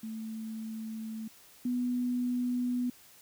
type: tone pair in turn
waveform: sine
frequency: 221.2 / 246.7 Hz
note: A3 / B3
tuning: +9 / -2 cents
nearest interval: major second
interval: 189 cents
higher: second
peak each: -36 / -28 dBFS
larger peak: second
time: 0.03-1.28 / 1.65-2.9 s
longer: neither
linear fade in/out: 5 ms
effects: white hiss -57 dBFS RMS until 3.21 s